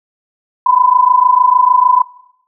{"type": "tone pair together", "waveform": "sine", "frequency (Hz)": [987.8, 1014.4], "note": ["B5", "B5"], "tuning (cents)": [0, 46], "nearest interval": "unison", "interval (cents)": 46, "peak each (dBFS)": -10, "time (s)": [0.66, 2.02], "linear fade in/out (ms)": 5, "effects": ["noise-tail reverb RT60 0.7 s tail -18 dB re dry"]}